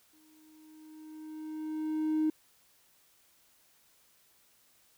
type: tone with exponential growth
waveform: triangle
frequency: 311.1 Hz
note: D#4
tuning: in tune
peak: -21 dBFS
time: 0.13-2.3 s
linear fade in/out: 5 ms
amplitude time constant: 470 ms
effects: tanh soft clip ceiling -22 dBFS + white hiss -66 dBFS RMS until 4.97 s